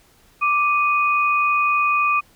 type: tone pair together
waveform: sine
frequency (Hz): 1174.7 / 2489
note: D6 / D#7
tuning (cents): 0 / 0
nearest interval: octave + minor second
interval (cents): 1300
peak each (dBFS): -17 / -20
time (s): 0.41-2.21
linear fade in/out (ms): 20
effects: pink hiss -55 dBFS RMS until 2.35 s